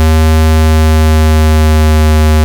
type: tone with pitch glide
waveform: square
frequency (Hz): 79 to 77.42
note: D#2 to D#2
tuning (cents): +27 to -8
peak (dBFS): -5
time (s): 0-2.44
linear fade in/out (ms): 0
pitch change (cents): -35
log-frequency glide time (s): 0.4-2.18
effects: none